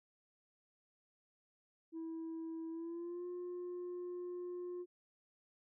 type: tone with pitch glide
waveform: sine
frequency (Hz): 326.3 to 355.8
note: E4 to F4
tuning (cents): -18 to +32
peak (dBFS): -39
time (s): 1.92-4.86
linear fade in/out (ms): 50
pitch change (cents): +150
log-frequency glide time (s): 2.7-3.26
effects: tanh soft clip ceiling -40 dBFS